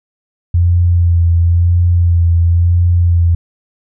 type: tone with vibrato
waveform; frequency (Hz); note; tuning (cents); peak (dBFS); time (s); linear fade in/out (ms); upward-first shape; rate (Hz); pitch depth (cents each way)
sine; 86.1; F2; -24; -7; 0.54-3.35; 5; sine; 0.97; 27
effects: none